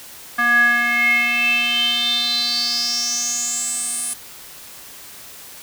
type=tone with band-pass filter sweep; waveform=square; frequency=239 Hz; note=A#3; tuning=43 cents sharp; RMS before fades=-19 dBFS; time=0.38-4.14 s; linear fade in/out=10 ms; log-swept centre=1500 to 9900 Hz; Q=9; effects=white hiss -39 dBFS RMS until 5.62 s